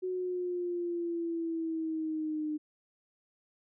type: exponential sweep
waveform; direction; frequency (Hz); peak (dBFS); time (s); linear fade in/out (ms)
sine; down; 370.4 to 302.7; -31; 0.02-2.58; 20
effects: none